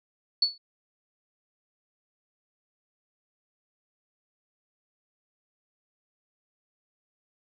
sine tone with exponential decay, 4435 Hz, C#8, in tune, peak -16 dBFS, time 0.42-0.58 s, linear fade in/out 5 ms, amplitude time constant 34 ms, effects none

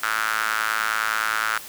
sawtooth tone with high-pass filter, 109.7 Hz, A2, 5 cents flat, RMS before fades -24 dBFS, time 0.03-1.58 s, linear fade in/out 5 ms, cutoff 1400 Hz, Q 4.9, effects white hiss -39 dBFS RMS until 1.68 s

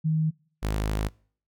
sine / sawtooth tone pair in turn, 157.4 / 52.53 Hz, D#3 / G#1, +20 / +20 cents, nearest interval octave + perfect fifth, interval 1900 cents, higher first, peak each -21 dBFS, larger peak neither, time 0.04-0.31 / 0.62-1.09 s, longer second, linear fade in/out 20 ms, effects noise-tail reverb RT60 0.5 s tail -25 dB re dry

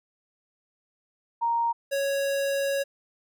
sine / square tone pair in turn, 932.3 / 554.3 Hz, A#5 / C#5, 0 / 0 cents, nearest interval major sixth, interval 900 cents, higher first, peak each -22 / -25 dBFS, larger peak first, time 1.41-1.73 / 1.91-2.84 s, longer second, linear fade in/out 20 ms, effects none

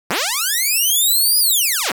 5% pulse linear two-way sweep, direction up then down, 134.6 to 5000 to 134.6 Hz, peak -6 dBFS, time 0.1-1.92 s, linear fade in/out 5 ms, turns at 1.39 s, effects 7-bit

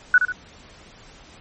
sine tone with echo, 1480 Hz, F#6, in tune, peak -9 dBFS, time 0.14-0.18 s, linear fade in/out 2 ms, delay 71 ms, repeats 2, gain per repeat -7 dB, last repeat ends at 0.322 s, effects pink hiss -47 dBFS RMS until 1.4 s + MP3 32 kbps

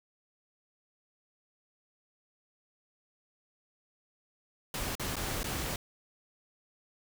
pink noise with dropouts, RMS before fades -35 dBFS, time 4.74-5.76 s, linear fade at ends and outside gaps 2 ms, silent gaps 4.953-4.996 / 5.157-5.166 / 5.432-5.442 s, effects none

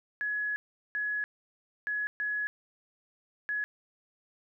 sine tone bursts at uneven times, 1688 Hz, G#6, 28 cents sharp, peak -29 dBFS, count 5, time 0.21-0.56 / 0.95-1.24 / 1.87-2.07 / 2.2-2.47 / 3.49-3.64 s, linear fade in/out 0 ms, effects none

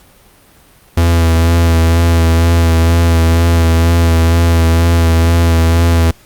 45% pulse tone with vibrato, 83.4 Hz, E2, 21 cents sharp, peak -7 dBFS, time 0.97-6.11 s, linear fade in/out 5 ms, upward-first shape sine, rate 2.1 Hz, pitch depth 24 cents each way, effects pink hiss -45 dBFS RMS until 6.25 s + Opus 48 kbps

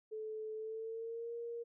sine tone with pitch glide, 434.7 to 468.6 Hz, A4 to A#4, -21 to +9 cents, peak -40 dBFS, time 0.11-1.64 s, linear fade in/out 20 ms, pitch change +130 cents, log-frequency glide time 0.55-1.33 s, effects none

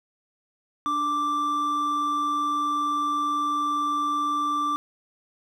triangle tone pair together, 293.7 / 1174.8 Hz, D4 / D6, 0 / 0 cents, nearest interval 2 octaves, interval 2400 cents, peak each -31 / -21 dBFS, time 0.86-4.76 s, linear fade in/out 0 ms, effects none

